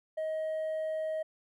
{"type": "tone with hard clipping", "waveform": "triangle", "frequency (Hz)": 630, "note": "D#5", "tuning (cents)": 21, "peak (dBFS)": -30, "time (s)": [0.17, 1.23], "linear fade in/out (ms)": 10, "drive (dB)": 1, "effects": []}